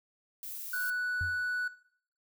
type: noise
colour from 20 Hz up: violet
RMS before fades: -41 dBFS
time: 0.43-0.9 s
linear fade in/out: 0 ms
type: tone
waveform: triangle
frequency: 1480 Hz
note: F#6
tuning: in tune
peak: -29 dBFS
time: 0.73-1.68 s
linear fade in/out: 5 ms
type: tone with exponential decay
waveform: sine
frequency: 87.31 Hz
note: F2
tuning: in tune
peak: -31 dBFS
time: 1.21-1.48 s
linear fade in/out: 0 ms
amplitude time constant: 57 ms
effects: noise-tail reverb RT60 0.6 s tail -17 dB re dry